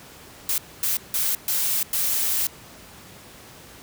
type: noise bursts at uneven times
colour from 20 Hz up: blue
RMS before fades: -23 dBFS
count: 5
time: 0.49-0.58 / 0.83-0.97 / 1.14-1.35 / 1.48-1.83 / 1.93-2.47 s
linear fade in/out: 2 ms
effects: pink hiss -45 dBFS RMS until 3.82 s + high-pass 60 Hz 12 dB/octave